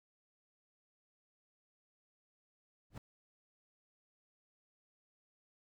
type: noise with exponential growth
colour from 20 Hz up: brown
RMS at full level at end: -38 dBFS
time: 2.9-2.98 s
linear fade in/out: 5 ms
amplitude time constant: 17 ms
effects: none